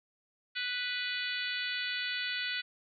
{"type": "harmonic tone", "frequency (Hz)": 493.9, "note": "B4", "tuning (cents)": 0, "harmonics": [3, 4, 5, 6, 7, 8, 9], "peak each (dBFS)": [-38, -39, -40, -41, -41, -42, -43], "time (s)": [0.55, 2.62], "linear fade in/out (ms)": 20, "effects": []}